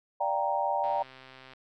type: chord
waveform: sine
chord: G minor seventh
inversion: second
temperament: equal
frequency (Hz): 587.3 / 698.5 / 784 / 932.3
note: D5 / F5 / G5 / Bb5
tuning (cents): 0 / 0 / 0 / 0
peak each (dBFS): -32 / -35 / -30 / -30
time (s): 0.2-1.03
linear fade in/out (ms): 10
type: click train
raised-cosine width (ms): 0.3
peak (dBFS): -33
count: 92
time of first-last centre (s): 0.84-1.535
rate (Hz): 131
effects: none